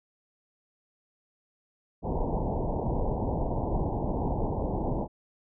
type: low-pass noise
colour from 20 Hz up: pink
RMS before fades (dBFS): -29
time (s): 2.02-5.08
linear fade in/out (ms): 50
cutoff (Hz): 960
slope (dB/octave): 96
effects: none